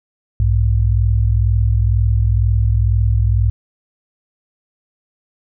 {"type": "tone pair together", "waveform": "sine", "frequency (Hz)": [61.74, 103.83], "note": ["B1", "G#2"], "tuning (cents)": [0, 0], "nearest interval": "major sixth", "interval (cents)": 900, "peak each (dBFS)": -14, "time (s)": [0.4, 3.5], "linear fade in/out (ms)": 0, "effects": []}